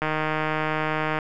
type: click train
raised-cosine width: 0.5 ms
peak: -10 dBFS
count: 182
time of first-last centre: 0.02-1.188 s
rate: 155 Hz
effects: none